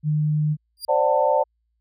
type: tone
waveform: sine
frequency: 151.7 Hz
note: D#3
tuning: 44 cents flat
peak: -18 dBFS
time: 0.03-0.57 s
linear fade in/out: 50 ms
type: tone with exponential growth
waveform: sawtooth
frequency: 4796 Hz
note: D8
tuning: 36 cents sharp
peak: -23 dBFS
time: 0.77-0.85 s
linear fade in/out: 1 ms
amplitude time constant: 17 ms
type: chord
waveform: sine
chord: D dominant seventh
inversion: third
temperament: equal with one note detuned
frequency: 523.3 / 587.3 / 740 / 891.3 Hz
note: C5 / D5 / F#5 / A5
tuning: 0 / 0 / 0 / +22 cents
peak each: -22 / -20 / -26 / -21 dBFS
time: 0.88-1.44 s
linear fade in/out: 20 ms
effects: added 57 Hz sine -68 dBFS peak until 1.8 s